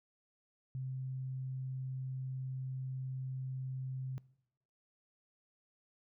sine tone, 130.81 Hz, C3, in tune, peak -37 dBFS, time 0.75-4.18 s, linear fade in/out 0 ms, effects noise-tail reverb RT60 0.8 s tail -22 dB re dry

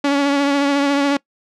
sawtooth tone with vibrato, 282.1 Hz, C#4, 30 cents sharp, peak -10 dBFS, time 0.04-1.17 s, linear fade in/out 5 ms, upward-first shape triangle, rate 14 Hz, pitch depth 34 cents each way, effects noise-tail reverb RT60 0.1 s tail -22 dB re dry + low-pass 5000 Hz 12 dB/octave

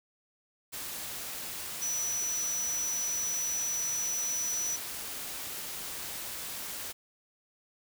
sine tone in noise, 5920 Hz, F#8, in tune, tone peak -30 dBFS, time 1.81-4.77 s, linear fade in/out 20 ms, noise white, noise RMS -39 dBFS, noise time 0.72-6.93 s, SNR +6 dB, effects none

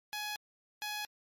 10% pulse tone pair in turn, 839 / 839 Hz, G#5 / G#5, +17 / +17 cents, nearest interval unison, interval 0 cents, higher neither, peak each -28 dBFS, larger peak neither, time 0.13-0.36 / 0.82-1.05 s, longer neither, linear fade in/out 0 ms, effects MP3 64 kbps

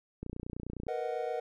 click train, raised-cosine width 3 ms, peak -26 dBFS, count 20, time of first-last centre 0.23-0.868 s, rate 29.8 Hz
triangle chord, B major seventh, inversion third, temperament equal, 466.2 / 493.9 / 622.3 / 740 Hz, A#4 / B4 / D#5 / F#5, 0 / 0 / 0 / 0 cents, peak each -35 / -36 / -37 / -36 dBFS, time 0.88-1.4 s, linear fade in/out 5 ms
effects none

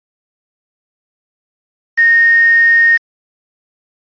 sine tone with quantisation, 1849 Hz, A#6, 15 cents flat, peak -6 dBFS, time 1.97-2.98 s, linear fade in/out 20 ms, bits 3, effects resampled to 11025 Hz

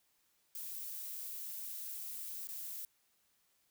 violet noise with dropouts, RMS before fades -44 dBFS, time 0.55-2.85 s, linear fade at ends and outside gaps 1 ms, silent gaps 2.472-2.488 s, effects white hiss -75 dBFS RMS until 3.7 s

